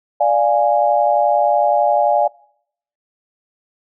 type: chord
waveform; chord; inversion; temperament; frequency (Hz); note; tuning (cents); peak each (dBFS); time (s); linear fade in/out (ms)
sine; D diminished; none; equal; 587.3 / 698.5 / 830.6; D5 / F5 / Ab5; 0 / 0 / 0; -16; 0.2-2.28; 10
effects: noise-tail reverb RT60 0.7 s tail -25 dB re dry